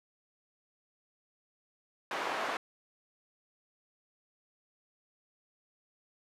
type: band-pass noise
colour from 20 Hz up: white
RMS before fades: -35 dBFS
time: 2.11-2.57 s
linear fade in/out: 2 ms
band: 460 to 1400 Hz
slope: 12 dB/octave
effects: resampled to 32000 Hz